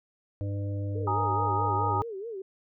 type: harmonic tone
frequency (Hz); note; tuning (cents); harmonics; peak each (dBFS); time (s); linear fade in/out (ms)
100.4; G2; +42; 1 / 3 / 5 / 6; -29 / -39 / -43 / -45; 0.41-2.02; 0
type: tone with vibrato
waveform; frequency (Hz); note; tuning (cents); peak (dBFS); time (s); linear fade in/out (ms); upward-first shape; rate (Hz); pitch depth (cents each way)
sine; 422.3; G#4; +29; -34; 0.95-2.42; 5; sine; 4.7; 190
type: chord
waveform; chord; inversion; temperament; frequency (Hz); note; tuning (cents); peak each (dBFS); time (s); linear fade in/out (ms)
sine; Ab suspended second; none; equal with one note detuned; 827.7 / 932.3 / 1244.5; Ab5 / Bb5 / Eb6; -6 / 0 / 0; -30; 1.07-2.02; 5
effects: none